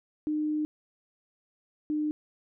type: tone pair in turn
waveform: sine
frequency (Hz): 304.1 / 302.5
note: D#4 / D#4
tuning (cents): -40 / -49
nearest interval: unison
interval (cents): 9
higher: first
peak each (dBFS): -26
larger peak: neither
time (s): 0.27-0.65 / 1.9-2.11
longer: first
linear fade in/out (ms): 0
effects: none